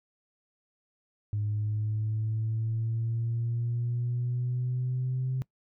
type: exponential sweep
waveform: sine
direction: up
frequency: 104.1 to 130.3 Hz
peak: -26 dBFS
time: 1.33-5.42 s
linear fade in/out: 0 ms
effects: noise-tail reverb RT60 0.1 s tail -23 dB re dry + tanh soft clip ceiling -23 dBFS